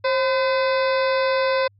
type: harmonic tone with a mistuned harmonic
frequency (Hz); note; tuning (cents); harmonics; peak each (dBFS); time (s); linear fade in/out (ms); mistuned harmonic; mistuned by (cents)
509; C5; -48; 1 / 2 / 3 / 4 / 5 / 7 / 8 / 9 / 10; -19 / -25 / -29 / -31 / -33 / -36 / -37 / -38 / -39; 0.04-1.68; 10; 1; +75
effects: added 100 Hz sine -54 dBFS peak until 1.79 s